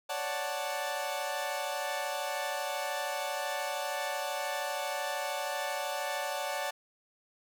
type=chord; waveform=sawtooth; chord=D major seventh; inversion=third; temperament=equal; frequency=554.4 / 587.3 / 740 / 880 Hz; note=C#5 / D5 / F#5 / A5; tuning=0 / 0 / 0 / 0 cents; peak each=-36 / -34 / -34 / -34 dBFS; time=0.09-6.71 s; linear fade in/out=10 ms; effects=none